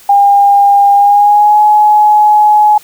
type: tone with pitch glide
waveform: sine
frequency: 805 to 843.1 Hz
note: G5 to G#5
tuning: +46 to +26 cents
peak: -3 dBFS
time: 0.09-2.78 s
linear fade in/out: 5 ms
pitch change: +80 cents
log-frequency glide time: 0.94-1.6 s
effects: white hiss -39 dBFS RMS until 2.83 s